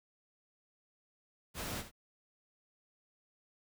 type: noise with echo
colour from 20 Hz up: pink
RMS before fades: -40 dBFS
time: 1.54-1.84 s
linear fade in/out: 50 ms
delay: 75 ms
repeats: 1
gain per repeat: -11 dB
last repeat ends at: 1.915 s
effects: none